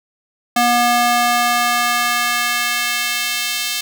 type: tone with high-pass filter sweep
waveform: square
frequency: 240.9 Hz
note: B3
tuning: 43 cents flat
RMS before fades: -17 dBFS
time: 0.56-3.81 s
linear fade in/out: 5 ms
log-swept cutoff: 530 to 3200 Hz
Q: 1.1
effects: none